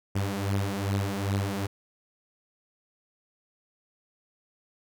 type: beating tone pair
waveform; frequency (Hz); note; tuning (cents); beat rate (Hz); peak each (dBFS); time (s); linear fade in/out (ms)
sawtooth; 98 / 100.5; G2 / G2; 0 / +44; 2.5; -25 / -26; 0.15-1.67; 10
effects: none